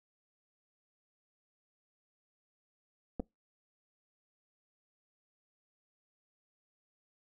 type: clicks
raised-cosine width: 2 ms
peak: -23 dBFS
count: 2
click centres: 3.197 / 3.201 s
effects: noise-tail reverb RT60 0.2 s tail -25 dB re dry